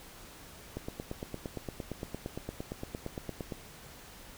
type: click train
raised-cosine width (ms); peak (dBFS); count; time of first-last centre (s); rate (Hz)
2; -23; 25; 0.77-3.522; 8.72
effects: pink hiss -51 dBFS RMS until 4.37 s